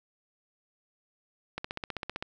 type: click train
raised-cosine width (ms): 0.3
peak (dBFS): -18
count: 11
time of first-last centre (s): 1.58-2.225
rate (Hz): 15.5
effects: none